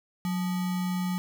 sine tone with sample-and-hold, 182 Hz, F#3, 28 cents flat, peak -26 dBFS, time 0.25-1.18 s, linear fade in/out 0 ms, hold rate 1050 Hz, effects none

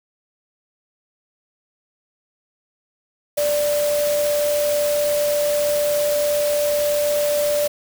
sine tone in noise, 587.3 Hz, D5, in tune, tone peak -17 dBFS, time 3.37-7.68 s, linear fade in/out 10 ms, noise white, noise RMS -28 dBFS, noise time 3.37-7.68 s, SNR +8 dB, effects none

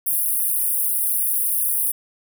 pink high-pass noise, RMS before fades -21 dBFS, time 0.06-1.92 s, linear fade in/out 10 ms, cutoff 9400 Hz, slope 96 dB/octave, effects none

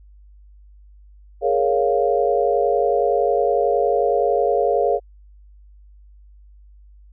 sine chord, Bb minor seventh, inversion third, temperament equal, 415.3 / 466.2 / 554.4 / 698.5 Hz, Ab4 / Bb4 / Db5 / F5, 0 / 0 / 0 / 0 cents, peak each -21 dBFS, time 1.41-5 s, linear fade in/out 50 ms, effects added 50 Hz sine -44 dBFS peak until 7.12 s

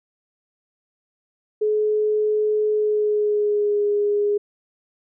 sine tone with pitch glide, 425.7 to 412.2 Hz, G#4 to G#4, +43 to -13 cents, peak -17 dBFS, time 1.61-4.38 s, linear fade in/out 10 ms, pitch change -56 cents, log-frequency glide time 2.71-3.84 s, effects none

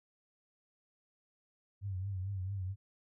sine tone with vibrato, 95.9 Hz, G2, 37 cents flat, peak -35 dBFS, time 1.81-2.76 s, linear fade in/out 50 ms, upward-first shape triangle, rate 4.5 Hz, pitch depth 99 cents each way, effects none

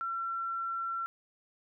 sine tone, 1355 Hz, E6, 47 cents sharp, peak -32 dBFS, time 0.01-1.06 s, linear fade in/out 0 ms, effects none

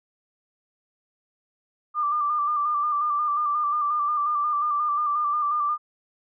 sine tone with vibrato, 1188 Hz, D6, 20 cents sharp, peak -21 dBFS, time 1.94-5.78 s, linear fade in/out 50 ms, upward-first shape square, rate 5.6 Hz, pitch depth 31 cents each way, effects none

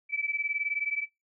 sine beating tone pair, 2300 / 2319 Hz, D7 / D7, -37 / -22 cents, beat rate 19 Hz, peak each -31 / -31 dBFS, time 0.09-1.07 s, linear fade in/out 50 ms, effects noise-tail reverb RT60 0.2 s tail -20 dB re dry

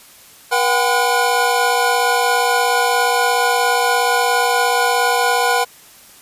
square tone cluster, 482.2 / 733 / 790 / 1013 / 1451 Hz, B4 / F#5 / G5 / B5 / F#6, -41 / -16 / +13 / +44 / -34 cents, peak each -21 dBFS, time 0.51-5.65 s, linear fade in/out 20 ms, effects white hiss -44 dBFS RMS until 6.21 s + resampled to 32000 Hz

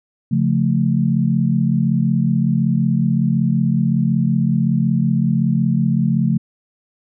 sine chord, Db augmented, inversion none, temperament equal, 138.59 / 174.61 / 220 Hz, Db3 / F3 / A3, 0 / 0 / 0 cents, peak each -18 dBFS, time 0.31-6.38 s, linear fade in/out 10 ms, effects none

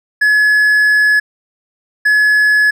triangle tone pair in turn, 1700 / 1700 Hz, G#6 / G#6, +40 / +40 cents, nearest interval unison, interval 0 cents, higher neither, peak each -6 dBFS, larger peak neither, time 0.21-1.2 / 2.05-2.71 s, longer first, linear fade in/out 10 ms, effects none

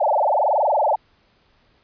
sine tone with frequency modulation, 730 Hz, F#5, 24 cents flat, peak -15 dBFS, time 0-0.96 s, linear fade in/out 10 ms, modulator 21.2 Hz, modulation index 7.9, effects pink hiss -60 dBFS RMS until 1.83 s + resampled to 11025 Hz

